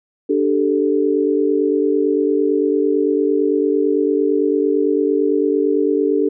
sine chord, D suspended fourth, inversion none, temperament just, 293.7 / 391.6 / 440.5 Hz, D4 / G4 / A4, 0 / -2 / +2 cents, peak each -18 dBFS, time 0.29-6.29 s, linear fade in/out 10 ms, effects none

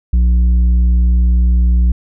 triangle tone with tanh clipping, 60.1 Hz, B1, 46 cents flat, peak -9 dBFS, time 0.13-1.92 s, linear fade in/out 5 ms, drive 10 dB, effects none

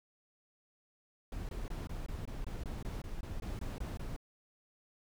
brown noise bursts, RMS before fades -40 dBFS, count 15, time 1.32-4.164 s, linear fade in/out 2 ms, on 170 ms, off 21 ms, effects none

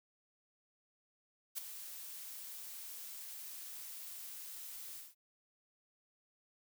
blue noise with ADSR envelope, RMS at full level -37 dBFS, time 1.55-5.15 s, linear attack 32 ms, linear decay 4 ms, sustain -11 dB, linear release 190 ms, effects none

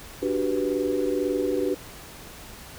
sine chord, G major seventh, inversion second, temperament equal, 293.7 / 370 / 392 / 493.9 Hz, D4 / F#4 / G4 / B4, 0 / 0 / 0 / 0 cents, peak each -28 dBFS, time 0.22-1.75 s, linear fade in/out 10 ms, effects pink hiss -43 dBFS RMS until 2.78 s

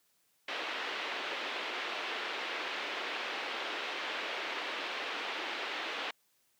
white band-pass noise, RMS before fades -38 dBFS, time 0.48-6.11 s, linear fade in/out 5 ms, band 310 to 3300 Hz, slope 24 dB/octave, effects white hiss -73 dBFS RMS until 6.59 s + high-pass 80 Hz 12 dB/octave

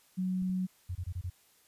sine tone, 185 Hz, F#3, in tune, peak -29 dBFS, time 0.17-0.67 s, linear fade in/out 20 ms
clicks, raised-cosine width 5 ms, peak -37 / -38 dBFS, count 2, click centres 0.422 / 0.497 s
sine tone bursts, 89.3 Hz, F2, 39 cents sharp, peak -33 dBFS, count 5, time 0.89-1.301 s, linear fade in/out 10 ms, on 63 ms, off 24 ms
effects white hiss -65 dBFS RMS until 1.67 s + resampled to 32000 Hz

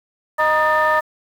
sine tone cluster, 618 / 943 / 1236 / 1788 Hz, D#5 / A#5 / D#6 / A6, -12 / +20 / -12 / +27 cents, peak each -18 dBFS, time 0.38-1.01 s, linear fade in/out 20 ms, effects tanh soft clip ceiling -8 dBFS + 7-bit

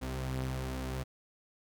sawtooth tone pair together, 64.36 / 130 Hz, C2 / C3, -28 / -11 cents, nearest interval octave, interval 1217 cents, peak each -33 / -33 dBFS, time 0.01-1.04 s, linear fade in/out 20 ms, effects none

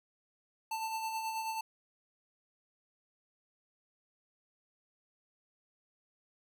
square tone with tremolo, 888 Hz, A5, 16 cents sharp, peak -34 dBFS, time 0.71-1.61 s, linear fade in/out 5 ms, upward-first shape sine, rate 9.3 Hz, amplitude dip 40%, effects none

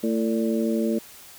harmonic tone with a mistuned harmonic, 112.3 Hz, A2, 36 cents sharp, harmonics 2 / 3 / 4 / 5, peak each -23 / -27 / -29 / -31 dBFS, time 0.03-0.99 s, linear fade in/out 10 ms, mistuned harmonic 5, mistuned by +52 cents, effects white hiss -46 dBFS RMS until 1.38 s

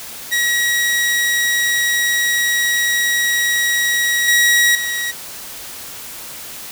sawtooth tone with level steps, 1910 Hz, A#6, 42 cents sharp, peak -11 / -7 / -16 dBFS, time 0.31-5.12 s, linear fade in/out 20 ms, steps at 4.28 / 4.75 s, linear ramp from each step 2 ms, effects white hiss -32 dBFS RMS until 6.71 s

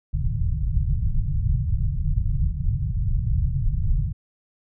pink low-pass noise, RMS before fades -22 dBFS, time 0.13-4.13 s, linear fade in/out 20 ms, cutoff 150 Hz, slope 48 dB/octave, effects none

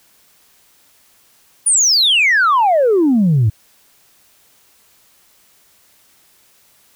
sine exponential sweep, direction down, 9830 to 100.2 Hz, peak -8 dBFS, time 1.66-3.5 s, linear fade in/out 10 ms, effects tanh soft clip ceiling -7 dBFS + white hiss -53 dBFS RMS until 6.95 s

